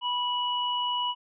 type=tone pair together; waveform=sine; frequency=980.6 / 2936 Hz; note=B5 / F#7; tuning=-13 / -14 cents; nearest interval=octave + perfect fifth; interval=1899 cents; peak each=-28 / -29 dBFS; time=0.01-1.15 s; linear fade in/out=50 ms; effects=none